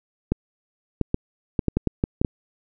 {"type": "clicks", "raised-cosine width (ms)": 3, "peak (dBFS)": -7, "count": 10, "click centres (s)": [0.32, 1.013, 1.144, 1.592, 1.683, 1.77, 1.873, 2.039, 2.215, 2.248], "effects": []}